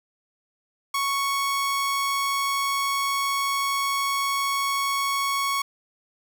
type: tone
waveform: sawtooth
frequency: 1108.7 Hz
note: C#6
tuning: in tune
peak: -19 dBFS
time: 0.94-5.62 s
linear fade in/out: 5 ms
effects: none